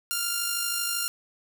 5% pulse tone with amplitude modulation, 1396.9 Hz, F6, in tune, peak -13 dBFS, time 0.11-1.08 s, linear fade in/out 0 ms, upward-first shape sine, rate 52.7 Hz, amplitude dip 35%, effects 8-bit

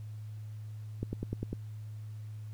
click train, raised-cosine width 3 ms, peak -21 dBFS, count 6, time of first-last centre 1.03-1.53 s, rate 10 Hz, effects added 107 Hz sine -40 dBFS peak until 2.53 s + pink hiss -65 dBFS RMS until 2.53 s

